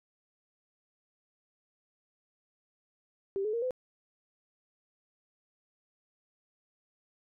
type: tone with pitch steps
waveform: sine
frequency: 392 / 427.5 / 466.2 / 508.4 Hz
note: G4 / A4 / A#4 / C5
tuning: 0 / -50 / 0 / -50 cents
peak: -29 dBFS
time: 3.36-3.708 s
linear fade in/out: 0 ms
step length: 87 ms
effects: none